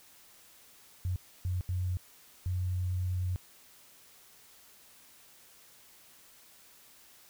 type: tone bursts at uneven times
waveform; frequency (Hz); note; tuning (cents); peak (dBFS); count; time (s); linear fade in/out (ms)
sine; 91; F#2; -28; -29; 4; 1.05-1.16 / 1.45-1.61 / 1.69-1.97 / 2.46-3.36; 0
effects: white hiss -58 dBFS RMS until 7.29 s